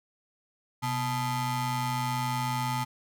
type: ring-modulated tone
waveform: 35% pulse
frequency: 372.7 Hz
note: F#4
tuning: 13 cents sharp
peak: -23 dBFS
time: 0.82-2.85 s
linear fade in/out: 20 ms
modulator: 501 Hz
effects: none